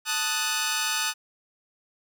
10% pulse chord, D# diminished, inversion second, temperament equal, 880 / 1244.5 / 1480 Hz, A5 / D#6 / F#6, 0 / 0 / 0 cents, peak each -22 / -21 / -20 dBFS, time 0.05-1.14 s, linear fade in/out 50 ms, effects none

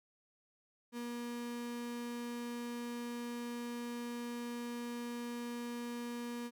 35% pulse tone, 239 Hz, A#3, 43 cents sharp, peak -38 dBFS, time 0.92-6.51 s, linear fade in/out 50 ms, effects none

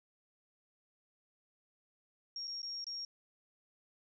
sine tone with dropouts, 5570 Hz, F8, 5 cents flat, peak -39 dBFS, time 2.36-3.05 s, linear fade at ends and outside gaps 2 ms, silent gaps 2.473-2.477 / 2.619-2.629 / 2.843-2.867 s, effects none

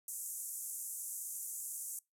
white band-pass noise, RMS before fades -43 dBFS, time 0.08-1.99 s, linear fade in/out 2 ms, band 6700 to 13000 Hz, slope 48 dB/octave, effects noise-tail reverb RT60 0.2 s tail -24 dB re dry

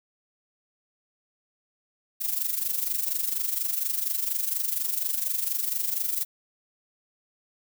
violet noise with amplitude modulation, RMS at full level -25 dBFS, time 2.2-6.25 s, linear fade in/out 20 ms, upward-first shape sine, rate 24.2 Hz, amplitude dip 70%, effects none

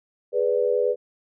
sine chord, G# diminished, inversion none, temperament equal with one note detuned, 415.3 / 493.9 / 585.3 Hz, G#4 / B4 / D5, 0 / 0 / -6 cents, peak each -24 / -21 / -27 dBFS, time 0.32-0.96 s, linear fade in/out 50 ms, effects none

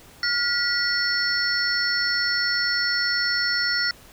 sine tone cluster, 1421 / 1945 / 4406 / 5370 Hz, F6 / B6 / C#8 / E8, +30 / -27 / -11 / +31 cents, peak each -26 dBFS, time 0.23-3.91 s, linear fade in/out 2 ms, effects pink hiss -49 dBFS RMS until 4.12 s

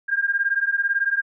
sine beating tone pair, 1600 / 1618 Hz, G6 / G#6, +35 / -46 cents, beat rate 18 Hz, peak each -22 dBFS, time 0.08-1.22 s, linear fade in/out 20 ms, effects none

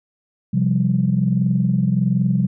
sine chord, C suspended fourth, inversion none, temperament equal, 130.81 / 174.61 / 196 Hz, C3 / F3 / G3, 0 / 0 / 0 cents, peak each -19 dBFS, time 0.53-2.47 s, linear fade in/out 10 ms, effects tanh soft clip ceiling -5 dBFS

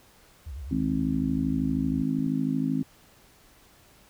sine tone with vibrato, 69.3 Hz, C#2, in tune, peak -34 dBFS, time 0.46-2.03 s, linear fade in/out 10 ms, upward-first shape sine, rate 9.5 Hz, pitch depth 230 cents each way
harmonic tone, 52.8 Hz, G#1, 29 cents sharp, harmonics 3 / 4 / 5 / 6, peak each -30 / -31 / -26 / -37 dBFS, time 0.71-2.83 s, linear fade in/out 5 ms
clicks, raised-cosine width 5 ms, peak -34 dBFS, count 3, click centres 1.658 / 2.192 / 2.266 s
effects pink hiss -57 dBFS RMS until 4.09 s

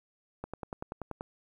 click train, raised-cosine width 1 ms, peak -23 dBFS, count 9, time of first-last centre 0.44-1.209 s, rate 10.4 Hz, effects 10-bit

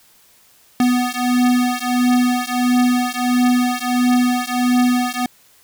square beating tone pair, 246.9 / 248.4 Hz, B3 / B3, 0 / +10 cents, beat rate 1.5 Hz, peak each -18 dBFS, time 0.8-5.26 s, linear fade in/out 2 ms, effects white hiss -52 dBFS RMS until 5.63 s

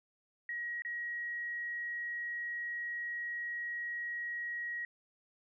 sine tone with dropouts, 1900 Hz, A#6, 33 cents sharp, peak -36 dBFS, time 0.49-4.85 s, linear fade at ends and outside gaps 2 ms, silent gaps 0.821-0.849 s, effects none

